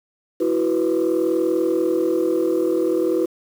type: chord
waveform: sine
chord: E suspended second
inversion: none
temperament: equal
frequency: 329.6 / 370 / 493.9 Hz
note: E4 / F#4 / B4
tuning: 0 / 0 / 0 cents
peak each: -19 / -20 / -21 dBFS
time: 0.4-3.26 s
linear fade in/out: 10 ms
effects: tanh soft clip ceiling -12 dBFS + 7-bit